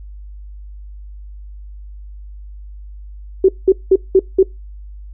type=tone bursts; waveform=sine; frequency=380 Hz; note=F#4; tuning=46 cents sharp; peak=-5 dBFS; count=5; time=3.44-4.43 s; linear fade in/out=5 ms; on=46 ms; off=190 ms; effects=noise-tail reverb RT60 0.2 s tail -22 dB re dry + added 50 Hz sine -31 dBFS peak until 5.13 s